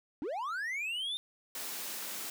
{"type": "linear sweep", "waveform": "triangle", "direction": "up", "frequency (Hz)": [255.4, 3658], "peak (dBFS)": -32, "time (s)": [0.22, 1.17], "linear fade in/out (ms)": 0}
{"type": "high-pass noise", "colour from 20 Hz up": "white", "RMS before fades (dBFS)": -40, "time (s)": [1.55, 2.3], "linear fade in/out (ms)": 2, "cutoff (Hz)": 170, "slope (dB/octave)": 48}
{"effects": []}